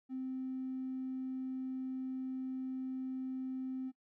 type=tone; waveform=triangle; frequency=260.3 Hz; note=C4; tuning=9 cents flat; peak=-33 dBFS; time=0.09-3.92 s; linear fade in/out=50 ms; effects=noise-tail reverb RT60 0.1 s tail -20 dB re dry + tanh soft clip ceiling -35 dBFS